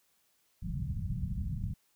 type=low-pass noise; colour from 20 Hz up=white; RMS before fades=-35 dBFS; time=0.62-1.74 s; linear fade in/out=10 ms; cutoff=180 Hz; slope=48 dB/octave; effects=white hiss -72 dBFS RMS until 1.95 s